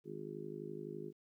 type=harmonic tone; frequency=51.8 Hz; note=G#1; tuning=4 cents flat; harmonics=3 / 4 / 5 / 6 / 7 / 8; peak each=-50 / -53 / -53 / -53 / -47 / -48 dBFS; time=0.04-1.13 s; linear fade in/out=50 ms; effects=13-bit